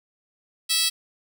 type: tone with high-pass filter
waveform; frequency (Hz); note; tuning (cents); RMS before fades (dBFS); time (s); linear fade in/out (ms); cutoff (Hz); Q
10% pulse; 655; E5; -11; -22; 0.69-0.9; 20; 4800; 1.5
effects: 8-bit